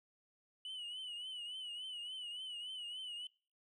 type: tone with vibrato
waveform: sine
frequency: 2960 Hz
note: F#7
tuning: in tune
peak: -40 dBFS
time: 0.65-3.27 s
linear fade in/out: 2 ms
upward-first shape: triangle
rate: 3.5 Hz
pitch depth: 89 cents each way
effects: noise-tail reverb RT60 0.4 s tail -26 dB re dry + tanh soft clip ceiling -42 dBFS